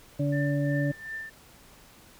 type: harmonic tone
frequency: 143.4 Hz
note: D3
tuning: 41 cents flat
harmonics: 1 / 2 / 4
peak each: -26 / -29 / -32 dBFS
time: 0.19-0.92 s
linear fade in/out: 10 ms
type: tone with tremolo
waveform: sine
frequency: 1783 Hz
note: A6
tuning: 22 cents sharp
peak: -32 dBFS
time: 0.32-1.3 s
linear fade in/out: 10 ms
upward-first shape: triangle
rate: 2.7 Hz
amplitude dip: 85%
effects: pink hiss -54 dBFS RMS until 2.19 s